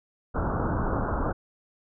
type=low-pass noise; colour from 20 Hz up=pink; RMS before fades=-27 dBFS; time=0.34-1.33 s; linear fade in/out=20 ms; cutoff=1500 Hz; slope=96 dB/octave; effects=none